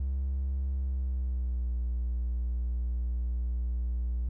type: tone with pitch glide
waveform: triangle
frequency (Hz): 67 to 60.04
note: C2 to B1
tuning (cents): +42 to -48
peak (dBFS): -25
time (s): 0-4.29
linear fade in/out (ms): 5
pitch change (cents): -190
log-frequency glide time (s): 0.7-1.77
effects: tanh soft clip ceiling -23 dBFS